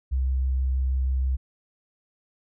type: tone with vibrato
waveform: sine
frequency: 65.2 Hz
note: C2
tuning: 5 cents flat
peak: -21 dBFS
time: 0.11-1.37 s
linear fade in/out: 20 ms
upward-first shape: sine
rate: 6.3 Hz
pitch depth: 10 cents each way
effects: none